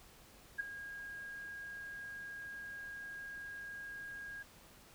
sine tone with ADSR envelope, 1631 Hz, G#6, 32 cents flat, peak -31 dBFS, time 0.58-4.43 s, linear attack 20 ms, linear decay 12 ms, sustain -13 dB, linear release 10 ms, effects pink hiss -60 dBFS RMS until 4.94 s

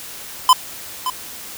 square tone with echo, 1019 Hz, C6, 46 cents flat, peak -7 dBFS, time 0.49-0.53 s, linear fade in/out 2 ms, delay 570 ms, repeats 1, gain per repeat -12 dB, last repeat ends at 1.1 s, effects white hiss -34 dBFS RMS until 1.57 s

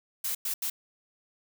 blue noise bursts at uneven times, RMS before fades -31 dBFS, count 3, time 0.24-0.35 / 0.45-0.54 / 0.62-0.7 s, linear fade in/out 5 ms, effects none

